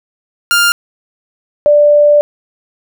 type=tone pair in turn; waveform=sawtooth / sine; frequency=1400 / 588.6 Hz; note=F6 / D5; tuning=+4 / +4 cents; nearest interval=octave + minor third; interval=1500 cents; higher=first; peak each=-4 dBFS; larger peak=neither; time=0.51-0.72 / 1.66-2.21 s; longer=second; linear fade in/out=0 ms; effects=none